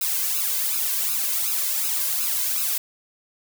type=noise with flanger; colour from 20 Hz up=blue; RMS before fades=-24 dBFS; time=0.01-2.78 s; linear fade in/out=5 ms; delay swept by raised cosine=0.76 to 1.96 ms; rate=2.7 Hz; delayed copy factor=+0.8; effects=none